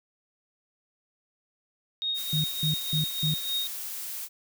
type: tone with tremolo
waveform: sine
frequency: 3729 Hz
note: A#7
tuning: in tune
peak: -25 dBFS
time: 2.02-3.67 s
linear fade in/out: 0 ms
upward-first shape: triangle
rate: 3.4 Hz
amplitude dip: 75%
type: noise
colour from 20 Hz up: blue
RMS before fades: -36 dBFS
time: 2.14-4.29 s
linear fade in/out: 50 ms
type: tone bursts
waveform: sine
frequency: 154.4 Hz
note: D#3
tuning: 13 cents flat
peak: -25 dBFS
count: 4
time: 2.33-3.34 s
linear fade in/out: 2 ms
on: 110 ms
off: 190 ms
effects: none